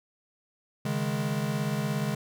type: chord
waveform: square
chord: C# suspended second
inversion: none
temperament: equal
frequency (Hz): 138.59 / 155.56 / 207.7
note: C#3 / D#3 / G#3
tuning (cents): 0 / 0 / 0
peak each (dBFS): -32 / -33 / -32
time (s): 0.85-2.15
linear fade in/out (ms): 5
effects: none